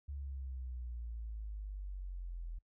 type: exponential sweep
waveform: sine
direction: down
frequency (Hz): 71.4 to 41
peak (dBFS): -40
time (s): 0.08-2.59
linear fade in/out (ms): 10
effects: noise-tail reverb RT60 0.1 s tail -26 dB re dry